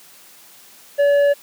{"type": "tone with tanh clipping", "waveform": "sine", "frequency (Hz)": 571, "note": "D5", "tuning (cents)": -49, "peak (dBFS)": -13, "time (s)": [0.98, 1.34], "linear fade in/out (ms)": 20, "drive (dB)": 7, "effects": ["white hiss -46 dBFS RMS until 1.42 s", "high-pass 150 Hz 12 dB/octave"]}